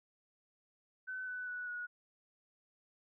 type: tone with pitch steps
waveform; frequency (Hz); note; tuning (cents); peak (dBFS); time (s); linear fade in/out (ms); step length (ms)
sine; 1516 / 1496 / 1476.2 / 1456.8; F#6 / F#6 / F#6 / F#6; +42 / +19 / -4 / -27; -39; 1.07-1.87; 20; 200
effects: none